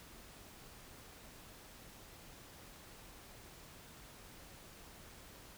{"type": "silence", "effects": ["pink hiss -56 dBFS RMS until 5.57 s"]}